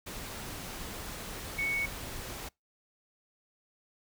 sine tone in noise, 2221 Hz, C#7, 3 cents sharp, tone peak -29 dBFS, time 1.58-1.86 s, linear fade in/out 10 ms, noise pink, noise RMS -41 dBFS, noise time 0.06-2.49 s, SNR +9 dB, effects noise-tail reverb RT60 0.2 s tail -26 dB re dry

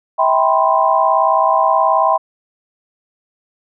sine chord, C major seventh, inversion first, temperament equal with one note detuned, 647.6 / 784 / 987.8 / 1046.5 Hz, E5 / G5 / B5 / C6, -31 / 0 / 0 / 0 cents, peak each -16 dBFS, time 0.18-2.18 s, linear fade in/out 20 ms, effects none

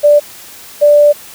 sine tone pair in turn, 587.3 / 587.3 Hz, D5 / D5, 0 / 0 cents, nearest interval unison, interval 0 cents, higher neither, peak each -3 dBFS, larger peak neither, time 0.03-0.2 / 0.81-1.13 s, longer second, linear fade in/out 20 ms, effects white hiss -34 dBFS RMS until 1.34 s

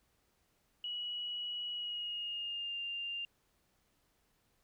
sine tone with pitch glide, 2922 to 2795 Hz, F#7 to F7, -22 to +1 cents, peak -37 dBFS, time 0.84-3.25 s, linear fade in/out 2 ms, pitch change -77 cents, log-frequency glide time 1.7-2.78 s, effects pink hiss -75 dBFS RMS until 4.63 s

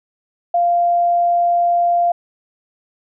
sine tone, 695 Hz, F5, 9 cents flat, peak -12 dBFS, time 0.54-2.12 s, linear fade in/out 5 ms, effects none

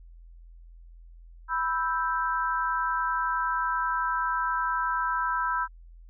sine chord, E minor, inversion second, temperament equal, 987.8 / 1318.5 / 1568 Hz, B5 / E6 / G6, 0 / 0 / 0 cents, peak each -28 / -29 / -31 dBFS, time 1.48-5.68 s, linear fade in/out 50 ms, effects added 42 Hz sine -46 dBFS peak until 6.09 s

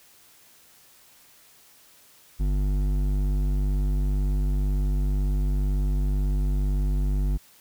triangle tone with hard clipping, 49 Hz, G1, in tune, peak -23 dBFS, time 2.39-7.38 s, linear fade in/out 20 ms, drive 15 dB, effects white hiss -55 dBFS RMS until 7.6 s

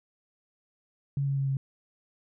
sine tone with pitch steps, 139.6 / 138.24 / 136.89 / 135.55 Hz, C#3 / C#3 / C#3 / C#3, +13 / -4 / -21 / -38 cents, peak -25 dBFS, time 1.17-1.57 s, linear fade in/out 2 ms, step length 100 ms, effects none

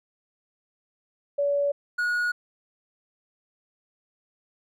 sine / triangle tone pair in turn, 570 / 1450.9 Hz, C#5 / F#6, +48 / -34 cents, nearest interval octave + major third, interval 1618 cents, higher second, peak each -21 dBFS, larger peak neither, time 1.38-1.72 / 1.98-2.32 s, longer neither, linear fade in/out 10 ms, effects none

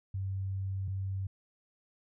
sine tone pair in turn, 96.3 / 96.3 Hz, G2 / G2, -30 / -30 cents, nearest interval unison, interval 0 cents, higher neither, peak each -32 / -32 dBFS, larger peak neither, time 0.14-0.88 / 0.88-1.27 s, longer first, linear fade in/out 5 ms, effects none

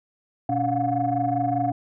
sine tone cluster, 121.9 / 283.2 / 705 / 730 Hz, B2 / C#4 / F5 / F#5, -22 / +37 / +16 / -24 cents, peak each -28 / -26 / -24 / -26 dBFS, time 0.49-1.72 s, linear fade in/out 5 ms, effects tanh soft clip ceiling -13 dBFS

